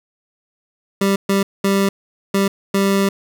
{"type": "tone bursts at uneven times", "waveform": "25% pulse", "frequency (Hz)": 196.7, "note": "G3", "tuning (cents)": 6, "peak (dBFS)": -10, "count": 5, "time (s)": [[1.01, 1.16], [1.29, 1.43], [1.64, 1.89], [2.34, 2.48], [2.74, 3.09]], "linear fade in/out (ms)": 5, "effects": []}